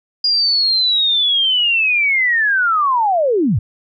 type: linear sweep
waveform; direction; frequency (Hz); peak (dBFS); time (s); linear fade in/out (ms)
sine; down; 4876 to 80.3; -12; 0.24-3.59; 5
effects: none